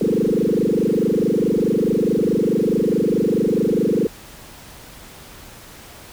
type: tone with frequency modulation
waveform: sine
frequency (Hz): 330.1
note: E4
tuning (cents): +2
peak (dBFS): -15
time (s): 0.01-4.07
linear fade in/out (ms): 2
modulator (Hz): 24.7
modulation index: 6.3
effects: pink hiss -41 dBFS RMS until 6.12 s